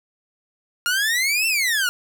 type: exponential two-way sweep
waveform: sawtooth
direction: up then down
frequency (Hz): 1396.9 to 2721 to 1396.9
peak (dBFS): -15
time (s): 0.86-1.89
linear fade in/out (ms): 0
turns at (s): 1.47
effects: none